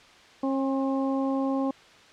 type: harmonic tone with a mistuned harmonic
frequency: 269.9 Hz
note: C#4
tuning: 46 cents flat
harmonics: 1 / 2 / 3 / 4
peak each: -25 / -31 / -35 / -37 dBFS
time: 0.43-1.71 s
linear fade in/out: 5 ms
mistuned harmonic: 4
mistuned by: -18 cents
effects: white hiss -52 dBFS RMS until 2.12 s + low-pass 4000 Hz 12 dB/octave